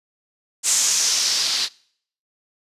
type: noise with low-pass filter sweep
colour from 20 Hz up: blue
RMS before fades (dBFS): -20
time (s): 0.63-1.69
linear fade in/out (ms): 50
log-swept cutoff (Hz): 7400 to 4300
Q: 3
effects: noise-tail reverb RT60 0.6 s tail -24 dB re dry + resampled to 32000 Hz